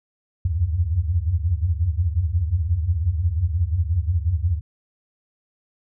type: tone cluster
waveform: sine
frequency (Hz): 76 / 87 / 92.7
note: D#2 / F2 / F#2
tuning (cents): -40 / -6 / +4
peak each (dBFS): -23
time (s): 0.45-4.61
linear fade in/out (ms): 5
effects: none